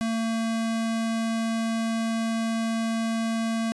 square tone, 226.2 Hz, A3, 48 cents sharp, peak -25 dBFS, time 0.01-3.72 s, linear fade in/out 0 ms, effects resampled to 24000 Hz

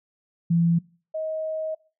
sine tone pair in turn, 168.9 / 631.1 Hz, E3 / D#5, +42 / +24 cents, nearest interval octave + major seventh, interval 2282 cents, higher second, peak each -17 / -26 dBFS, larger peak first, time 0.5-0.79 / 1.14-1.75 s, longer second, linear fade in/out 10 ms, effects noise-tail reverb RT60 0.4 s tail -23 dB re dry

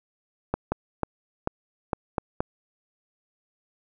clicks, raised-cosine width 1 ms, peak -10 dBFS, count 7, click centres 0.54 / 0.72 / 1.033 / 1.474 / 1.932 / 2.182 / 2.405 s, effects none

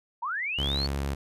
sine linear sweep, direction up, 882 to 4505 Hz, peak -28 dBFS, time 0.22-0.87 s, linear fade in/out 10 ms
sawtooth tone, 69.6 Hz, C#2, 8 cents sharp, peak -24 dBFS, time 0.58-1.15 s, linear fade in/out 10 ms
effects resampled to 32000 Hz

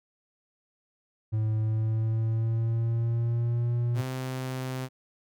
triangle tone with pitch glide, 109 to 119.55 Hz, A2 to A#2, -16 to +44 cents, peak -22 dBFS, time 1.32-4.02 s, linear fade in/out 20 ms, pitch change +160 cents, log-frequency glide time 1.59-3.75 s
sawtooth tone, 129.7 Hz, C3, 15 cents flat, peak -27 dBFS, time 3.94-4.89 s, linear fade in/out 50 ms
effects none

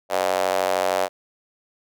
square tone with high-pass filter, 46.52 Hz, F#1, 10 cents sharp, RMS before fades -22 dBFS, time 0.09-1.09 s, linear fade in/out 50 ms, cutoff 620 Hz, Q 3.6, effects none

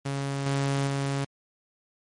sawtooth tone with level steps, 138.59 Hz, C#3, in tune, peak -24 / -20 / -22 dBFS, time 0.05-1.25 s, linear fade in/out 10 ms, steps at 0.46 / 0.87 s, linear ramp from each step 2 ms, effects MP3 48 kbps

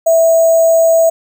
sine tone with sample-and-hold, 657 Hz, E5, 6 cents flat, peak -6 dBFS, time 0.06-1.1 s, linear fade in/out 10 ms, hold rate 7350 Hz, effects none

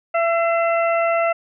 harmonic tone with a mistuned harmonic, 671 Hz, E5, 31 cents sharp, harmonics 1 / 2 / 3 / 4, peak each -17 / -23 / -27 / -29 dBFS, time 0.14-1.33 s, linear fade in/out 10 ms, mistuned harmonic 3, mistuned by +28 cents, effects none

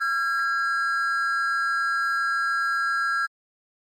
triangle tone pair together, 1363 / 1635.7 Hz, F6 / G#6, -43 / -27 cents, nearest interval minor third, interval 316 cents, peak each -23 dBFS, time 0-3.27 s, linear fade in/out 20 ms, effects Opus 24 kbps

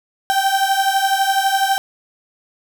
35% pulse beating tone pair, 774 / 786 Hz, G5 / G5, -22 / +4 cents, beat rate 12 Hz, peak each -16 dBFS, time 0.3-1.78 s, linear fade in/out 0 ms, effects none

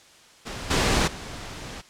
pink noise with level steps, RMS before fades -34 / -21 / -37 dBFS, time 0.45-1.82 s, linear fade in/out 20 ms, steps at 0.7 / 1.07 s, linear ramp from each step 10 ms, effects white hiss -52 dBFS RMS until 1.89 s + low-pass 7000 Hz 12 dB/octave

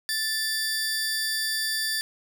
sawtooth tone pair together, 1760 / 4690 Hz, A6 / D8, 0 / -3 cents, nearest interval octave + perfect fourth, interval 1697 cents, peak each -25 dBFS, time 0.09-2.01 s, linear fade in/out 0 ms, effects none

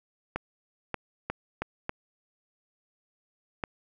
clicks, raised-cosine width 0.5 ms, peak -15 dBFS, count 6, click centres 0.36 / 0.943 / 1.3 / 1.62 / 1.894 / 3.638 s, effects none

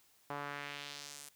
sawtooth tone with band-pass filter sweep, 143.7 Hz, D3, 37 cents flat, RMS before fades -45 dBFS, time 0.3-1.29 s, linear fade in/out 2 ms, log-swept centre 940 to 9900 Hz, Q 1.4, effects white hiss -68 dBFS RMS until 1.35 s

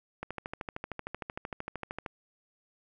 click train, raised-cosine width 0.5 ms, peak -21 dBFS, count 25, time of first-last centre 0.23-2.062 s, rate 13.1 Hz, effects none

